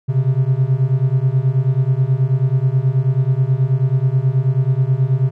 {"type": "beating tone pair", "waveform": "triangle", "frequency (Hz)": [126.9, 136.2], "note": ["B2", "C#3"], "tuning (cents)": [47, -30], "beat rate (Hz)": 9.3, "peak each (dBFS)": -14, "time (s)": [0.08, 5.31], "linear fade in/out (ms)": 20, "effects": []}